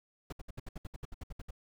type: noise bursts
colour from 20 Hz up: brown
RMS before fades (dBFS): -41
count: 14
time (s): 0.3-1.508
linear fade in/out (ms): 5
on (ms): 25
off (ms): 66
effects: none